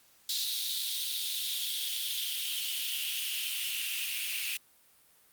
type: noise with high-pass filter sweep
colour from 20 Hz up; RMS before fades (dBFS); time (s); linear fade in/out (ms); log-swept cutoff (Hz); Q
white; -33; 0.29-4.57; 2; 3900 to 2600; 5
effects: white hiss -63 dBFS RMS until 5.32 s + Opus 48 kbps